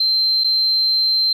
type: tone with dropouts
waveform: sine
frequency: 4122 Hz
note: C8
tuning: 27 cents flat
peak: -13 dBFS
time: 0-1.33 s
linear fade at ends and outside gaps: 5 ms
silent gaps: 0.438-0.443 s
effects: tanh soft clip ceiling -9 dBFS